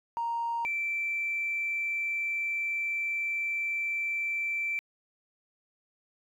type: tone pair in turn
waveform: triangle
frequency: 932.3 / 2337 Hz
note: A#5 / D7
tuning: 0 / -9 cents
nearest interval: octave + major third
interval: 1591 cents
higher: second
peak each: -25 dBFS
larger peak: neither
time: 0.17-0.65 / 0.65-4.79 s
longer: second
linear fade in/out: 0 ms
effects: tanh soft clip ceiling -26 dBFS